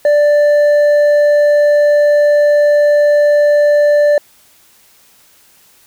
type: tone with hard clipping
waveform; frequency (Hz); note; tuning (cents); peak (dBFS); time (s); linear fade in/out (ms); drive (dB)
sine; 588; D5; +2; -8; 0.05-4.18; 2; 4
effects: white hiss -48 dBFS RMS until 5.86 s